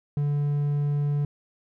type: tone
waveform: triangle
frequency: 145.1 Hz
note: D3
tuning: 21 cents flat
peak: -20 dBFS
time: 0.17-1.25 s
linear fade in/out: 2 ms
effects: none